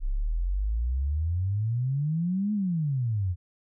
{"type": "exponential two-way sweep", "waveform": "sine", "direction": "up then down", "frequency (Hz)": [31.36, 214.3, 84.9], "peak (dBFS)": -24, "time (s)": [0, 3.36], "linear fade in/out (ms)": 50, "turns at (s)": 2.53, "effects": []}